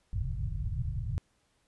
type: low-pass noise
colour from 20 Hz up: white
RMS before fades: -33 dBFS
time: 0.13-1.18 s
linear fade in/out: 0 ms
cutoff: 140 Hz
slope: 48 dB/octave
effects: pink hiss -72 dBFS RMS until 1.67 s + resampled to 24000 Hz